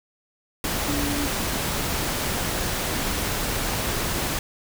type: tone in noise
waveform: sine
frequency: 287.8 Hz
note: D4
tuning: 35 cents flat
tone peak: -26 dBFS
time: 0.88-1.26 s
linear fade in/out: 2 ms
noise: pink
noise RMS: -26 dBFS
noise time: 0.64-4.39 s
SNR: -3 dB
effects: none